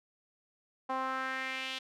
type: tone with band-pass filter sweep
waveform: sawtooth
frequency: 262.3 Hz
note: C4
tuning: 4 cents sharp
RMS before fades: -36 dBFS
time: 0.89-1.79 s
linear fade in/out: 10 ms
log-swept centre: 910 to 3300 Hz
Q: 2.7
effects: none